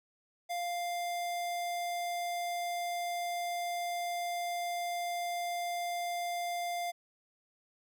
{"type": "tone", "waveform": "square", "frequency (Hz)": 698.5, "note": "F5", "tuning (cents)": 0, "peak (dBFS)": -34, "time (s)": [0.49, 6.92], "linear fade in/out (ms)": 20, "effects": []}